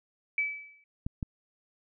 sine tone with exponential decay, 2300 Hz, D7, 37 cents flat, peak -23 dBFS, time 0.38-0.84 s, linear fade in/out 2 ms, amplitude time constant 100 ms
clicks, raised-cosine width 5 ms, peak -20 dBFS, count 2, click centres 1.065 / 1.228 s
effects none

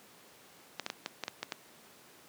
clicks, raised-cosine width 0.2 ms, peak -17 dBFS, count 8, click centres 0.797 / 0.864 / 0.901 / 1.061 / 1.237 / 1.281 / 1.43 / 1.522 s, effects pink hiss -57 dBFS RMS until 2.28 s + high-pass 200 Hz 12 dB/octave

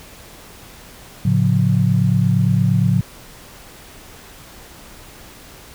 sine chord, A augmented, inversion none, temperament equal with one note detuned, 110 / 138.59 / 178.8 Hz, A2 / C#3 / E#3, 0 / 0 / +41 cents, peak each -17 dBFS, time 1.25-3.01 s, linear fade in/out 5 ms, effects pink hiss -41 dBFS RMS until 5.74 s

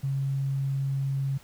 sine tone, 136.6 Hz, C#3, 25 cents flat, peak -25 dBFS, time 0.03-1.38 s, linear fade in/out 10 ms, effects pink hiss -54 dBFS RMS until 1.43 s

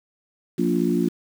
harmonic tone with a mistuned harmonic, 58.27 Hz, A#1, in tune, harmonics 3 / 4 / 5 / 6, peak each -24 / -24 / -24 / -24 dBFS, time 0.58-1.09 s, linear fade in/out 10 ms, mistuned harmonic 3, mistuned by +41 cents, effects 7-bit

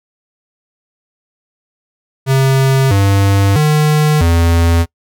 square tone with pitch steps, 134 / 98.9 / 151.8 / 84.2 Hz, C3 / G2 / D#3 / E2, +42 / +16 / -42 / +37 cents, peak -9 dBFS, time 2.26-4.86 s, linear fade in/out 50 ms, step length 650 ms, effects noise-tail reverb RT60 0.1 s tail -24 dB re dry

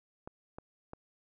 clicks, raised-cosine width 1 ms, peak -29 dBFS, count 3, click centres 0.275 / 0.585 / 0.934 s, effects none

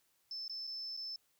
triangle tone with dropouts, 5274 Hz, E8, in tune, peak -37 dBFS, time 0.31-1.16 s, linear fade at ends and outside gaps 2 ms, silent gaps 0.48-0.496 / 0.67-0.674 / 0.967-0.973 s, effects tanh soft clip ceiling -38 dBFS + white hiss -75 dBFS RMS until 1.39 s

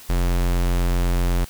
square tone, 44 Hz, F1, 14 cents sharp, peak -18 dBFS, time 0.09-1.45 s, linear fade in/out 10 ms, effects white hiss -43 dBFS RMS until 1.49 s

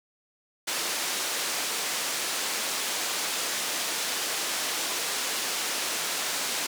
white band-pass noise, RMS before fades -30 dBFS, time 0.67-6.67 s, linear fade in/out 10 ms, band 280 to 7800 Hz, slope 12 dB/octave, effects none

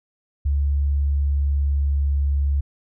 sine tone with pitch glide, 70.9 to 70.41 Hz, C#2 to C#2, +40 to +28 cents, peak -17 dBFS, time 0.45-2.61 s, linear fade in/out 10 ms, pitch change -12 cents, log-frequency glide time 0.87-2.11 s, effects none

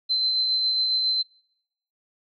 sine tone with tremolo, 4079 Hz, C8, 45 cents flat, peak -19 dBFS, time 0.09-1.23 s, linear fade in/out 20 ms, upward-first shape sine, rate 7.3 Hz, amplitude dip 25%, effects noise-tail reverb RT60 0.8 s tail -26 dB re dry + MP3 96 kbps

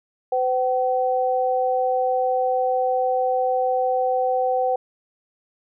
sine tone pair together, 509 / 762.6 Hz, C5 / G5, -48 / -48 cents, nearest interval perfect fifth, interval 700 cents, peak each -21 / -21 dBFS, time 0.32-4.76 s, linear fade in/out 5 ms, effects none

